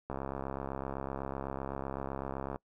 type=click train; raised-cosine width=1 ms; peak=-23 dBFS; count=168; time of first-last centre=0.1-2.559 s; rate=67.9 Hz; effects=noise-tail reverb RT60 0.1 s tail -24 dB re dry